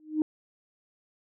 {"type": "tone with exponential growth", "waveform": "sine", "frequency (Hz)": 308.7, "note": "D#4", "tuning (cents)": -14, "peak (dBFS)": -18, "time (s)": [0, 0.22], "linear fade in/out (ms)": 1, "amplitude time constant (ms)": 46, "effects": ["tanh soft clip ceiling -15 dBFS"]}